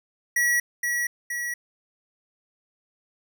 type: tone with echo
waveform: square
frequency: 1927 Hz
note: B6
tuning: 43 cents flat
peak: -20 dBFS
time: 0.36-0.6 s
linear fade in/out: 5 ms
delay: 470 ms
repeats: 2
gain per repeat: -4 dB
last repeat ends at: 1.54 s
effects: none